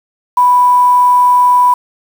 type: tone with quantisation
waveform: sine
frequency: 987.8 Hz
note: B5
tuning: in tune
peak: -5 dBFS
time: 0.37-1.74 s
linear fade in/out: 5 ms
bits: 5
effects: none